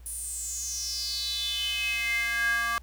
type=tone with high-pass filter sweep; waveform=square; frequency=233.1 Hz; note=A#3; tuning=in tune; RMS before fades=-30 dBFS; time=0.06-2.78 s; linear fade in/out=0 ms; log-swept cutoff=10000 to 1300 Hz; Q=7; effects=added 60 Hz sine -45 dBFS peak until 2.82 s + pink hiss -62 dBFS RMS until 2.82 s